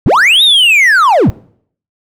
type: linear two-way sweep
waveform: triangle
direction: up then down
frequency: 60.6 to 3817 to 60.6 Hz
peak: -3 dBFS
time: 0.06-1.3 s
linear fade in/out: 0 ms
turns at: 0.43 s
effects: noise-tail reverb RT60 0.6 s tail -23 dB re dry